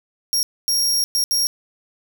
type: tone bursts at uneven times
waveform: sawtooth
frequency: 5588 Hz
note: F8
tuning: in tune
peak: -14 dBFS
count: 4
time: 0.33-0.43 / 0.68-1.04 / 1.15-1.24 / 1.31-1.47 s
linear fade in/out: 0 ms
effects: none